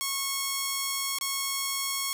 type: tone with dropouts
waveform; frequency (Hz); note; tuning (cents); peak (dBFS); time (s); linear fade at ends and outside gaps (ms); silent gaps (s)
5% pulse; 1096; C#6; -20; -16; 0.01-2.13; 0; 1.186-1.211
effects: none